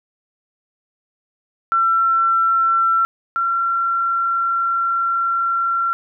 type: tone pair in turn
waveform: sine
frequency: 1349 / 1363.9 Hz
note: E6 / F6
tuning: +40 / -41 cents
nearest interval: unison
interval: 19 cents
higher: second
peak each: -13 / -16 dBFS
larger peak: first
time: 1.72-3.05 / 3.36-5.93 s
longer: second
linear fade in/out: 0 ms
effects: none